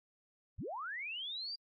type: linear sweep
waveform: sine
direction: up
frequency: 38.89 to 4838 Hz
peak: -39 dBFS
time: 0.58-1.56 s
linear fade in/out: 10 ms
effects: AAC 32 kbps